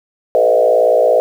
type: tone with frequency modulation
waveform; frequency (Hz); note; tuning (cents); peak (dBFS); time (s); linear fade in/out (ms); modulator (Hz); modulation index
sine; 561; C#5; +21; -8; 0.35-1.2; 0; 57.6; 2
effects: 7-bit